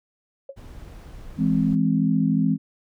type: tone with exponential decay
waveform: sine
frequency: 547 Hz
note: C#5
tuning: 23 cents flat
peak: -29 dBFS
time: 0.49-0.57 s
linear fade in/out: 5 ms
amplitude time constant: 16 ms
type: noise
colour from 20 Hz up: brown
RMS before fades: -40 dBFS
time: 0.56-1.76 s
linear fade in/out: 20 ms
type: chord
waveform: sine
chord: E augmented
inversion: none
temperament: equal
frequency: 164.81 / 207.7 / 261.6 Hz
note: E3 / G#3 / B#3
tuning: 0 / 0 / 0 cents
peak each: -22 dBFS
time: 1.37-2.58 s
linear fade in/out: 50 ms
effects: none